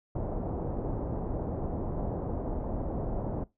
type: low-pass noise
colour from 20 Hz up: pink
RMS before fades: -33 dBFS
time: 0.15-3.44 s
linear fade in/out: 5 ms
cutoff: 770 Hz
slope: 24 dB/octave
effects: noise-tail reverb RT60 0.2 s tail -20 dB re dry